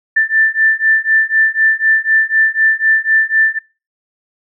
sine beating tone pair, 1770 / 1774 Hz, A6 / A6, +10 / +14 cents, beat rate 4 Hz, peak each -13 dBFS, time 0.16-3.59 s, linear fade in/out 10 ms, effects noise-tail reverb RT60 0.3 s tail -22 dB re dry

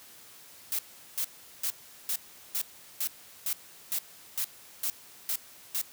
blue noise bursts, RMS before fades -30 dBFS, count 12, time 0.72-5.814 s, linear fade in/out 0 ms, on 67 ms, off 390 ms, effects white hiss -52 dBFS RMS until 5.92 s + high-pass 60 Hz 12 dB/octave

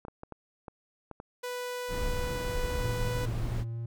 clicks, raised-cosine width 1 ms, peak -27 dBFS, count 7, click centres 0.051 / 0.083 / 0.234 / 0.323 / 0.682 / 1.113 / 1.201 s
sawtooth tone, 493.9 Hz, B4, in tune, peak -30 dBFS, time 1.43-3.26 s, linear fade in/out 10 ms
brown noise, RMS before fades -33 dBFS, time 1.88-3.65 s, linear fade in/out 50 ms
triangle tone with vibrato, 115.5 Hz, A#2, 16 cents flat, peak -31 dBFS, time 2.8-3.86 s, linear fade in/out 5 ms, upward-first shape sine, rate 3.2 Hz, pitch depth 11 cents each way
effects none

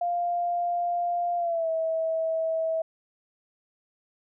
sine tone with pitch glide, 698.5 to 648 Hz, F5 to E5, 0 to -30 cents, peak -24 dBFS, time 0.01-2.82 s, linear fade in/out 5 ms, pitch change -130 cents, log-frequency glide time 1.37-1.69 s, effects none

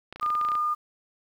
clicks, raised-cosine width 0.3 ms, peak -23 dBFS, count 12, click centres 0.126 / 0.16 / 0.198 / 0.229 / 0.262 / 0.303 / 0.352 / 0.413 / 0.45 / 0.487 / 0.518 / 0.553 s
sine tone, 1213 Hz, D#6, 44 cents flat, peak -23 dBFS, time 0.21-0.75 s, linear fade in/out 20 ms
effects 9-bit

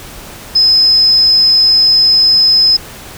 sine tone, 5100 Hz, D#8, 42 cents sharp, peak -5 dBFS, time 0.55-2.77 s, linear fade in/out 10 ms, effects pink hiss -31 dBFS RMS until 3.17 s

